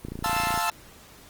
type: click train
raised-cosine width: 3 ms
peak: -21 dBFS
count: 16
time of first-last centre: 0.05-0.576 s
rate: 28.5 Hz
type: chord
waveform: sawtooth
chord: F major seventh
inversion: none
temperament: equal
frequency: 698.5 / 880 / 1046.5 / 1318.5 Hz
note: F5 / A5 / C6 / E6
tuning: 0 / 0 / 0 / 0 cents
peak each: -26 / -23 / -29 / -24 dBFS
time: 0.24-0.7 s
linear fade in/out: 2 ms
effects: pink hiss -50 dBFS RMS until 1.29 s + Opus 24 kbps